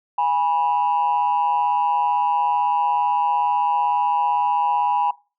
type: tone pair together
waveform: sine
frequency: 823.2 / 979 Hz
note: G#5 / B5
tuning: -16 / -15 cents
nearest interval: minor third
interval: 301 cents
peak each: -19 dBFS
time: 0.18-5.11 s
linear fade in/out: 5 ms
effects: noise-tail reverb RT60 0.3 s tail -21 dB re dry + tanh soft clip ceiling -12 dBFS